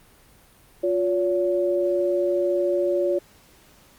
sine tone pair together, 354.1 / 567.7 Hz, F4 / C#5, +24 / +41 cents, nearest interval minor sixth, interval 817 cents, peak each -22 dBFS, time 0.83-3.19 s, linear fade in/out 10 ms, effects pink hiss -54 dBFS RMS until 3.98 s + Opus 32 kbps

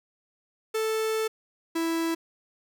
45% pulse tone pair in turn, 440 / 329.6 Hz, A4 / E4, 0 / 0 cents, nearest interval perfect fourth, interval 500 cents, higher first, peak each -25 dBFS, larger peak neither, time 0.74-1.28 / 1.75-2.15 s, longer first, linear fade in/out 10 ms, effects none

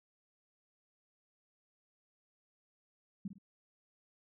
sine tone with echo, 194.5 Hz, G3, 13 cents flat, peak -36 dBFS, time 3.25-3.28 s, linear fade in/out 5 ms, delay 52 ms, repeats 2, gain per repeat -9 dB, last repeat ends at 3.384 s, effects none

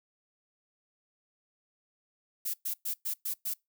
violet noise bursts, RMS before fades -33 dBFS, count 6, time 2.45-3.54 s, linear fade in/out 10 ms, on 90 ms, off 110 ms, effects noise-tail reverb RT60 0.2 s tail -25 dB re dry

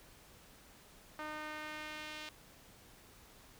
sawtooth tone with band-pass filter sweep, 305.6 Hz, D#4, 31 cents flat, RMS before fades -45 dBFS, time 1.19-2.29 s, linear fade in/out 2 ms, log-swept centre 1300 to 3200 Hz, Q 1.2, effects pink hiss -60 dBFS RMS until 3.59 s

